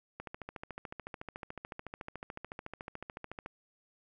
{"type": "click train", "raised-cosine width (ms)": 0.5, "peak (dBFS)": -26, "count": 46, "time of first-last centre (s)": [0.2, 3.461], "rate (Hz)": 13.8, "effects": []}